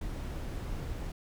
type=noise; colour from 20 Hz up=brown; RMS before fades=-37 dBFS; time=0.01-1.12 s; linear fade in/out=5 ms; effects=none